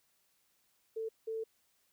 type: tone bursts at uneven times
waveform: sine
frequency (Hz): 445.5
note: A4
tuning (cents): +22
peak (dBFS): -35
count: 2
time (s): 0.96-1.09 / 1.27-1.44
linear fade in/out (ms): 10
effects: white hiss -74 dBFS RMS until 1.92 s